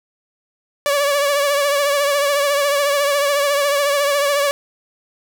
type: tone with vibrato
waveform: sawtooth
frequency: 570 Hz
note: C#5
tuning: 48 cents sharp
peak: -11 dBFS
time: 0.86-4.51 s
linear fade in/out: 0 ms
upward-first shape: triangle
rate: 14 Hz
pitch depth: 57 cents each way
effects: none

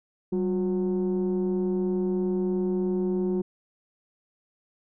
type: tone pair together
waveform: sine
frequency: 191.6 / 361.7 Hz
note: G3 / F#4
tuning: -39 / -39 cents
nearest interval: major seventh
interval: 1100 cents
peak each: -24 dBFS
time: 0.32-3.42 s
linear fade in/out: 10 ms
effects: tanh soft clip ceiling -20 dBFS

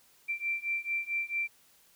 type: beating tone pair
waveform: sine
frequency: 2349 / 2353.5 Hz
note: D7 / D7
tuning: 0 / +3 cents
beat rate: 4.5 Hz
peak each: -34 / -33 dBFS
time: 0.28-1.48 s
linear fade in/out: 20 ms
effects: white hiss -63 dBFS RMS until 1.95 s

